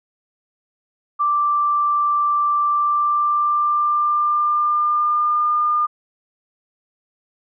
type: tone with pitch glide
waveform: sine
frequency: 1174.7 to 1208.4 Hz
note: D6 to D6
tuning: 0 to +49 cents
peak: -15 dBFS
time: 1.19-5.87 s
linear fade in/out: 20 ms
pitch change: +49 cents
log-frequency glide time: 2.67-5.51 s
effects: none